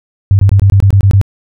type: tone bursts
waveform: sine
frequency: 98.5 Hz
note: G2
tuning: 9 cents sharp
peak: -3 dBFS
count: 9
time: 0.31-1.214 s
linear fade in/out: 0 ms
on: 80 ms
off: 23 ms
effects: none